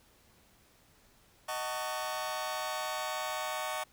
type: chord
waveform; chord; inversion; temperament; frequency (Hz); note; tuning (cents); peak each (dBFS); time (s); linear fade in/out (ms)
sawtooth; D# half-diminished seventh; none; just; 622.3 / 746.7 / 896 / 1120.1; D#5 / F#5 / A5 / C#6; 0 / +16 / +31 / +18; -35 / -36 / -37 / -35; 1.48-3.84; 10
effects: pink hiss -64 dBFS RMS until 3.92 s